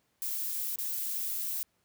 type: noise with dropouts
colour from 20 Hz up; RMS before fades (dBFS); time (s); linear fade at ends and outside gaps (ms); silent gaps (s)
violet; -34; 0.22-1.63; 0; 0.758-0.786
effects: pink hiss -74 dBFS RMS until 1.84 s + high-pass 80 Hz 12 dB/octave